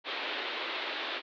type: band-pass noise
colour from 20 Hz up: white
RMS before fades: -36 dBFS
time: 0.04-1.22 s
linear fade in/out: 50 ms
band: 280 to 3900 Hz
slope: 48 dB/octave
effects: none